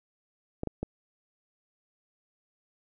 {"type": "clicks", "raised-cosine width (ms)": 2, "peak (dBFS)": -18, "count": 3, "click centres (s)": [0.634, 0.673, 0.83], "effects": []}